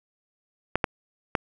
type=clicks; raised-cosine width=0.5 ms; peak=-6 dBFS; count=3; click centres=0.756 / 0.842 / 1.352 s; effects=none